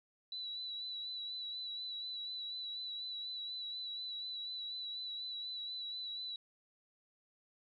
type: tone with vibrato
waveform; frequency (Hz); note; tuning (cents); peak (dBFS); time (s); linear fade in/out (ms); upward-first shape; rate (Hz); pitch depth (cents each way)
sine; 3951; B7; 0; -40; 0.32-6.36; 2; sine; 4.1; 30
effects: none